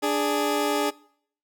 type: tone pair together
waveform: 20% pulse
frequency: 293.7 / 415.4 Hz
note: D4 / G#4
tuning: 0 / 0 cents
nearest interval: tritone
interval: 600 cents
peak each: -20 dBFS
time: 0.02-0.91 s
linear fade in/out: 20 ms
effects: noise-tail reverb RT60 0.6 s tail -22 dB re dry